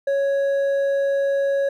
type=tone with hard clipping; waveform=sine; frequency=554.4 Hz; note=C#5; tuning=in tune; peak=-19 dBFS; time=0.07-1.69 s; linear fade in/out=5 ms; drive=4 dB; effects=none